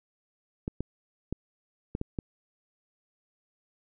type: clicks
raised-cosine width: 3 ms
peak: -18 dBFS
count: 6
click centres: 0.679 / 0.806 / 1.326 / 1.951 / 2.014 / 2.188 s
effects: none